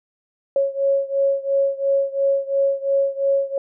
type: beating tone pair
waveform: sine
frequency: 550 / 552.9 Hz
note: C#5 / C#5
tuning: -14 / -5 cents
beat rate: 2.9 Hz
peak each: -19 / -21 dBFS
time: 0.56-3.58 s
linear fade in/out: 2 ms
effects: none